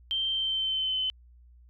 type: tone with pitch glide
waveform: sine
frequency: 3136 to 3048 Hz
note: G7 to G7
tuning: 0 to -49 cents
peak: -26 dBFS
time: 0.11-1.1 s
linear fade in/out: 0 ms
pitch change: -49 cents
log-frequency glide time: 0.3-0.98 s
effects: added 60 Hz sine -52 dBFS peak until 1.69 s